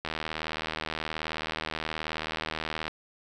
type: click train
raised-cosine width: 0.3 ms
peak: -15 dBFS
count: 224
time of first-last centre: 0.05-2.88 s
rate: 78.8 Hz
effects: none